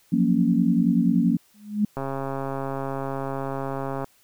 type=chord; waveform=sine; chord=Gb major seventh; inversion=third; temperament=equal; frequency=174.61 / 185 / 233.1 / 277.2 Hz; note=F3 / Gb3 / Bb3 / Db4; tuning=0 / 0 / 0 / 0 cents; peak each=-23 / -24 / -21 / -24 dBFS; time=0.12-1.37 s; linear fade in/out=10 ms
type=tone with exponential growth; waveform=sine; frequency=208.9 Hz; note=G#3; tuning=10 cents sharp; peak=-15 dBFS; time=1.54-1.85 s; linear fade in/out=5 ms; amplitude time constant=66 ms
type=click train; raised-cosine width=1 ms; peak=-16 dBFS; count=283; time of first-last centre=1.97-4.044 s; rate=136 Hz
effects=white hiss -60 dBFS RMS until 4.23 s